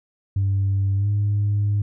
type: tone with pitch glide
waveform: sine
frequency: 98 to 102.69 Hz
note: G2 to G#2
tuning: 0 to -19 cents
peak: -16 dBFS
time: 0.36-1.82 s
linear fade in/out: 5 ms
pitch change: +81 cents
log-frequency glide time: 0.96-1.08 s
effects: tanh soft clip ceiling -15 dBFS